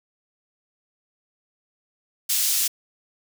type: high-pass noise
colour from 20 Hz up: pink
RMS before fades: -22 dBFS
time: 2.29-2.68 s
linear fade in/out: 10 ms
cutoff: 5300 Hz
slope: 12 dB/octave
effects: none